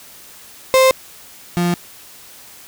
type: tone pair in turn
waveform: 35% pulse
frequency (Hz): 523.3 / 174.63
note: C5 / F3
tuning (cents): 0 / 0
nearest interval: octave + perfect fifth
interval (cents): 1900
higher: first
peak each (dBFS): -7 / -13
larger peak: first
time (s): 0.74-0.91 / 1.57-1.74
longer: neither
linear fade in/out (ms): 0
effects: white hiss -41 dBFS RMS until 2.67 s